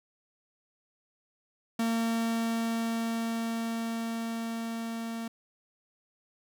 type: tone with level ramp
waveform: 45% pulse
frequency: 228.5 Hz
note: A#3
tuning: 34 cents flat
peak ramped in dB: -26 to -34 dBFS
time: 1.79-5.28 s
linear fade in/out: 5 ms
effects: none